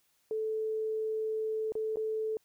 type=tone with dropouts; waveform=sine; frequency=437.4 Hz; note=A4; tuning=10 cents flat; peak=-30 dBFS; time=0.31-2.37 s; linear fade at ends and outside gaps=1 ms; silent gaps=1.721-1.753 / 1.959-1.97 s; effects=white hiss -72 dBFS RMS until 2.44 s